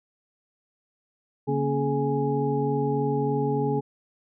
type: tone cluster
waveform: sine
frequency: 141.8 / 233.3 / 276.6 / 422.6 / 831 Hz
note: C#3 / A#3 / C#4 / G#4 / G#5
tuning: +40 / +2 / -4 / +30 / +1 cents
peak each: -27 / -32 / -30 / -26 / -31 dBFS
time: 1.47-3.81 s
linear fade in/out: 20 ms
effects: none